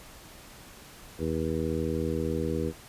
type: harmonic tone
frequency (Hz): 80.3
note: E2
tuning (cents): -45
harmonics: 1 / 2 / 3 / 4 / 5 / 6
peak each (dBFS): -34 / -34 / -34 / -34 / -34 / -34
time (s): 1.18-2.73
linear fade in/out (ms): 50
effects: pink hiss -49 dBFS RMS until 2.88 s + resampled to 32000 Hz